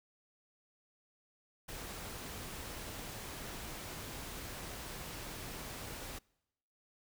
pink noise, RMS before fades -45 dBFS, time 1.68-6.19 s, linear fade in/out 10 ms, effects noise-tail reverb RT60 0.9 s tail -26 dB re dry

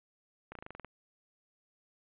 slowing click train, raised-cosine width 0.5 ms, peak -29 dBFS, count 9, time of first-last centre 0.52-0.847 s, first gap 33 ms, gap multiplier 1.06, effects resampled to 8000 Hz

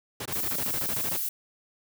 pink noise bursts, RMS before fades -34 dBFS, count 13, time 0.2-1.168 s, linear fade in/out 5 ms, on 56 ms, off 20 ms
violet noise, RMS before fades -30 dBFS, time 0.32-1.29 s, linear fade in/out 5 ms
effects high-pass 100 Hz 12 dB/octave

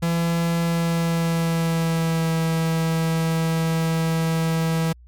45% pulse tone with pitch glide, 168.2 to 162.94 Hz, E3 to E3, +35 to -20 cents, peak -19 dBFS, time 0.02-4.93 s, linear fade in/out 10 ms, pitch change -55 cents, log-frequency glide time 0.62-2.34 s, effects added 60 Hz sine -44 dBFS peak until 5.07 s + MP3 96 kbps

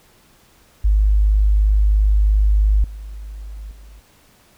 sine tone with level steps, 51.5 Hz, G#1, 14 cents flat, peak -11 / -29 / -38 dBFS, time 0.84-4 s, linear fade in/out 10 ms, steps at 2.84 / 3.71 s, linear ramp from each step 2 ms, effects pink hiss -53 dBFS RMS until 4.57 s

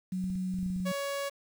sine tone with pitch glide, 185 to 183.51 Hz, F#3 to F#3, 0 to -14 cents, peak -30 dBFS, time 0.12-0.92 s, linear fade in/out 5 ms, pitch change -14 cents, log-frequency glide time 0.54-0.68 s
clicks, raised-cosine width 5 ms, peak -31 dBFS, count 10, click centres 0.241 / 0.302 / 0.356 / 0.541 / 0.588 / 0.63 / 0.662 / 0.702 / 0.762 / 0.802 s
sawtooth tone, 560 Hz, C#5, 18 cents sharp, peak -28 dBFS, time 0.85-1.3 s, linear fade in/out 20 ms
effects 9-bit

